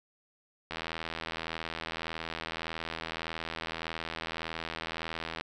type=click train; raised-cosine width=0.3 ms; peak=-19 dBFS; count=385; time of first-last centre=0.71-5.41 s; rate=81.7 Hz; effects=none